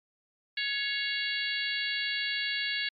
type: harmonic tone with a mistuned harmonic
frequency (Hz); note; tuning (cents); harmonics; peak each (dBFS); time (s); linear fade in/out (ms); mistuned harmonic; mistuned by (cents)
560; C#5; +18; 3 / 4 / 5 / 6 / 7 / 8; -34 / -35 / -36 / -37 / -37 / -38; 0.57-2.89; 5; 4; -37
effects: MP3 64 kbps